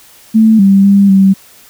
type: tone with pitch steps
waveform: sine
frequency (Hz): 220.8 / 195.8 / 199 / 193.2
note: A3 / G3 / G3 / G3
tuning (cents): +6 / -2 / +26 / -25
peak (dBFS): -3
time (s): 0.34-1.34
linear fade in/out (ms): 20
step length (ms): 250
effects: white hiss -41 dBFS RMS until 1.69 s